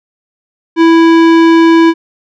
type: tone with tanh clipping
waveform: sine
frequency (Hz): 330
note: E4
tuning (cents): +2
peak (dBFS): -5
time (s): 0.76-1.94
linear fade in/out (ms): 50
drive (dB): 18
effects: none